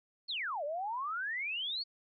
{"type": "exponential two-way sweep", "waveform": "sine", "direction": "down then up", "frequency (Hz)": [4550, 561, 4550], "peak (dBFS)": -34, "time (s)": [0.28, 1.84], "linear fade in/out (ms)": 20, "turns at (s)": 0.64, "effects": []}